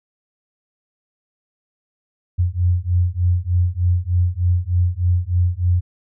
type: beating tone pair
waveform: sine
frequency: 87.31 / 90.61 Hz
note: F2 / F#2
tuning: 0 / -36 cents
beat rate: 3.3 Hz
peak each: -18 dBFS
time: 2.38-5.81 s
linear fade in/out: 20 ms
effects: none